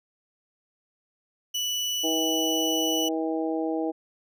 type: tone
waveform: 30% pulse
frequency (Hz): 2960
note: F#7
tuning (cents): 0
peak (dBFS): -23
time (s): 1.54-3.09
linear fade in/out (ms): 10
type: harmonic tone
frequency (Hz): 160.5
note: E3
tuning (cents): -46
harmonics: 2 / 3 / 4 / 5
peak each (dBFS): -27 / -31 / -33 / -35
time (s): 2.03-3.92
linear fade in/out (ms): 20
effects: none